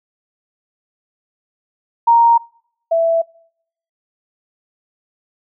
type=tone pair in turn; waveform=sine; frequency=932.3 / 662.4 Hz; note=A#5 / E5; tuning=0 / +8 cents; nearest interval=tritone; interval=592 cents; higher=first; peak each=-7 / -11 dBFS; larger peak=first; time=2.07-2.38 / 2.91-3.22 s; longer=neither; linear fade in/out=10 ms; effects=noise-tail reverb RT60 0.7 s tail -26 dB re dry